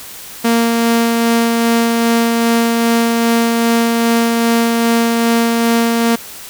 sawtooth tone with tremolo, 231.7 Hz, A#3, 10 cents flat, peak -6 dBFS, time 0.44-6.16 s, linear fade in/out 10 ms, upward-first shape sine, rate 2.5 Hz, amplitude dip 25%, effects white hiss -32 dBFS RMS until 6.49 s

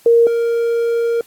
sine / triangle tone pair in turn, 466.2 / 466.2 Hz, A#4 / A#4, 0 / 0 cents, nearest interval unison, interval 0 cents, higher neither, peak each -7 / -12 dBFS, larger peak first, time 0.06-0.27 / 0.27-1.21 s, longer second, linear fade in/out 2 ms, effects white hiss -49 dBFS RMS until 1.26 s + AAC 64 kbps

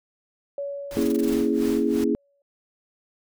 sine tone with exponential decay, 564 Hz, C#5, 30 cents sharp, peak -26 dBFS, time 0.58-2.42 s, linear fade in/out 2 ms, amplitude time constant 400 ms
pink noise with tremolo, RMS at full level -36 dBFS, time 0.91-2.04 s, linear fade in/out 0 ms, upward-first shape sine, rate 2.9 Hz, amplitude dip 90%
sine chord, A# half-diminished seventh, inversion none, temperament equal with one note detuned, 234.7 / 277.2 / 329.6 / 415.3 Hz, A#3 / C#4 / E4 / G#4, +12 / 0 / 0 / 0 cents, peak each -25 dBFS, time 0.97-2.15 s, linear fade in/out 0 ms
white noise bursts, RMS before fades -38 dBFS, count 8, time 1.01-1.341 s, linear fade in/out 5 ms, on 23 ms, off 21 ms
effects none

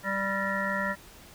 harmonic tone with a mistuned harmonic, 196 Hz, G3, in tune, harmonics 1 / 3 / 5 / 7 / 9 / 10, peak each -34 / -34 / -35 / -34 / -34 / -33 dBFS, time 0.03-0.96 s, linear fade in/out 50 ms, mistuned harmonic 10, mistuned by -64 cents, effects pink hiss -51 dBFS RMS until 1.34 s

